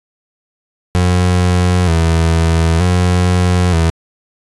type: tone with vibrato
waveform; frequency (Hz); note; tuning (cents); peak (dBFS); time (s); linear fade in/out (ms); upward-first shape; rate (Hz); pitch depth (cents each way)
30% pulse; 86; F2; -26; -7; 0.95-3.9; 0; square; 0.54; 75
effects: resampled to 24000 Hz